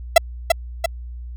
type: tone with echo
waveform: 45% pulse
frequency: 668 Hz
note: E5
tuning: 23 cents sharp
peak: -5 dBFS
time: 0.16-0.18 s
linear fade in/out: 5 ms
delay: 340 ms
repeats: 2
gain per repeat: -5 dB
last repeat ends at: 0.86 s
effects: added 60 Hz sine -30 dBFS peak until 1.36 s